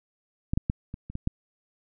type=clicks; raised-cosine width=5 ms; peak=-13 / -11 / -12 / -23 / -26 / -19 / -12 dBFS; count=7; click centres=0.535 / 0.575 / 0.699 / 0.941 / 1.1 / 1.154 / 1.274 s; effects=none